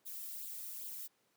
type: noise with flanger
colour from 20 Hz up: violet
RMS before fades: -45 dBFS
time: 0.05-1.08 s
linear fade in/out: 20 ms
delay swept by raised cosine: 0.24 to 1.64 ms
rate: 2.5 Hz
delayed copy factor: +0.7
effects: pink hiss -75 dBFS RMS until 1.36 s + high-pass 200 Hz 12 dB/octave